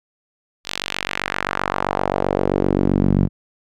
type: tone with band-pass filter sweep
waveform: sawtooth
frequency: 47.67 Hz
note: G1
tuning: 48 cents flat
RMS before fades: -20 dBFS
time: 0.64-3.29 s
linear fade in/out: 50 ms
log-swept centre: 4100 to 170 Hz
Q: 1.5
effects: none